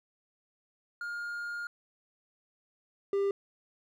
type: tone pair in turn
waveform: triangle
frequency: 1416 / 397.4 Hz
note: F6 / G4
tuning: +23 / +24 cents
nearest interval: octave + minor seventh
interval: 2199 cents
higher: first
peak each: -33 / -24 dBFS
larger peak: second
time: 1.01-1.67 / 3.13-3.31 s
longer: first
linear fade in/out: 2 ms
effects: none